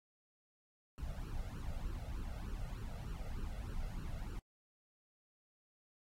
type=noise with flanger; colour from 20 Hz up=brown; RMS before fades=-42 dBFS; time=0.98-4.39 s; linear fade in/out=0 ms; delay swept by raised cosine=0.69 to 1.5 ms; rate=3.3 Hz; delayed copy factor=+0.9; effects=AAC 48 kbps